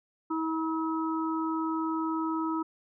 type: harmonic tone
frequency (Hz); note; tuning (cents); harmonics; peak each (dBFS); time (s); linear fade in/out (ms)
321.3; E4; -44; 1 / 3 / 4; -29 / -35 / -35; 0.3-2.63; 10
effects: none

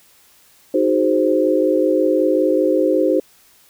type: chord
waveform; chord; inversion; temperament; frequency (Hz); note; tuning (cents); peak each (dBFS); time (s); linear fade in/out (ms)
sine; Ab dominant seventh; second; equal; 311.1 / 370 / 415.3 / 523.3; Eb4 / Gb4 / Ab4 / C5; 0 / 0 / 0 / 0; -18 / -19 / -22 / -17; 0.74-3.2; 5
effects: white hiss -52 dBFS RMS until 3.69 s

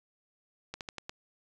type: slowing click train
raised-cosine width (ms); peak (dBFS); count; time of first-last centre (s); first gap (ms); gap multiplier
0.2; -21; 5; 0.74-1.095; 68; 1.18
effects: resampled to 22050 Hz

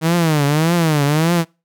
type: tone with vibrato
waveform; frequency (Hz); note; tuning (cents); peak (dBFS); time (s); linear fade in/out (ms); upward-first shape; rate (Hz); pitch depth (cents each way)
sawtooth; 156.9; D#3; +15; -9; 0.01-1.45; 50; triangle; 1.7; 200
effects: noise-tail reverb RT60 0.3 s tail -26 dB re dry

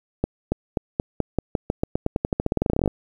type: accelerating click train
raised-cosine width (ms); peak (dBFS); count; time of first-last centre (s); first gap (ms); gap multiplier
2; -7; 28; 0.24-2.877; 280; 0.9
effects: 8-bit

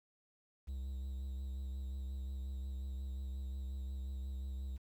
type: tone with vibrato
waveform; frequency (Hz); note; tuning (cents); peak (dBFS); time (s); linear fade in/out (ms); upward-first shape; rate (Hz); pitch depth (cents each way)
triangle; 66.3; C2; +23; -37; 0.67-4.78; 20; triangle; 5.6; 40
effects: 11-bit

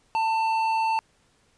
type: tone with hard clipping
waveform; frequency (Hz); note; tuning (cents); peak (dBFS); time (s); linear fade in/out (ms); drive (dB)
sine; 892; A5; +23; -23; 0.15-0.99; 0; 8
effects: pink hiss -64 dBFS RMS until 1.57 s + resampled to 22050 Hz

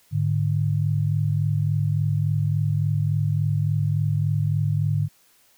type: tone pair together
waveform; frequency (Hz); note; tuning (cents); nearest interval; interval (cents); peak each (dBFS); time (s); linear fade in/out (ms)
sine; 105.08 / 148.6; G#2 / D3; +21 / +21; tritone; 600; -22; 0.11-5.09; 50
effects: white hiss -59 dBFS RMS until 5.57 s

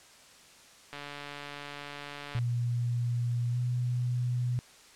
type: click train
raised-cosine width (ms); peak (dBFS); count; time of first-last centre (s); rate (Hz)
0.3; -25; 211; 0.93-2.388; 144
type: tone with pitch glide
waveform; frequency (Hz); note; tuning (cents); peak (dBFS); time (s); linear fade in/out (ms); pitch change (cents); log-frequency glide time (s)
sine; 120 to 122.95; B2 to B2; -49 to -7; -27; 2.35-4.59; 0; +42; 3.51-3.57
effects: white hiss -55 dBFS RMS until 4.95 s + low-pass 8000 Hz 12 dB/octave

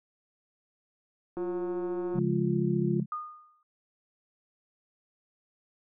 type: tone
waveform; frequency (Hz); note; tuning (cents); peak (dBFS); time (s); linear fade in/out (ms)
sine; 349.9; F4; +3; -30; 1.37-3; 2
type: click train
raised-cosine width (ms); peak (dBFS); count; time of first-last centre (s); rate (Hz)
1; -29; 150; 1.37-2.189; 182
type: chord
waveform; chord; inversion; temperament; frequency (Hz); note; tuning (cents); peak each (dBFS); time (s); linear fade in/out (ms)
sine; Db major; none; just; 138.59 / 173.24 / 207.9; Db3 / F3 / Ab3; 0 / -14 / +2; -30; 2.13-3.06; 50
type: tone with exponential decay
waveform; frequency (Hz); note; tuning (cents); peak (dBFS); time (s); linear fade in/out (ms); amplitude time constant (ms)
sine; 1225; D#6; -27; -29; 3.12-3.63; 2; 110
effects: none

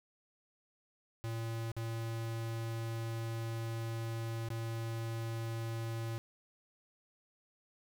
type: tone with dropouts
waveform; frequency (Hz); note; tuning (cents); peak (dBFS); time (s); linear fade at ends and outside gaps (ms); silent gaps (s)
square; 114.1; A#2; -37; -37; 1.24-6.18; 0; 1.717-1.766 / 4.487-4.503
effects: none

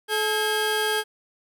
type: tone pair together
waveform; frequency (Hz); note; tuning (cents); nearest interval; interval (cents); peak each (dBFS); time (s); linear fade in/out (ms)
25% pulse; 429.6 / 1622; A4 / G#6; -41 / -41; octave + major seventh; 2300; -21; 0.08-1.04; 50
effects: none

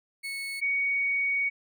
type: tone pair in turn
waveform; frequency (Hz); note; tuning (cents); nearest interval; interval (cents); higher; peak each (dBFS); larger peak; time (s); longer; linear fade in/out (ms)
35% pulse / sine; 2206 / 2239; C#7 / C#7; -9 / +17; unison; 26; second; -31 / -24; second; 0.23-0.61 / 0.61-1.5; second; 20
effects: none

